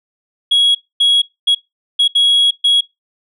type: tone bursts at uneven times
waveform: sine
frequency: 3322 Hz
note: G#7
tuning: in tune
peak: -6 dBFS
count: 6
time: 0.51-0.75 / 1-1.22 / 1.47-1.55 / 1.99-2.08 / 2.15-2.51 / 2.64-2.81 s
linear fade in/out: 10 ms
effects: noise-tail reverb RT60 0.2 s tail -23 dB re dry + tanh soft clip ceiling -7 dBFS